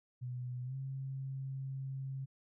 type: tone with pitch glide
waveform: sine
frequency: 124.6 to 134.32 Hz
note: B2 to C3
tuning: +16 to +46 cents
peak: -38 dBFS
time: 0.21-2.26 s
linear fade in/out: 20 ms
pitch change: +130 cents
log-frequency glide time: 0.64-0.75 s
effects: none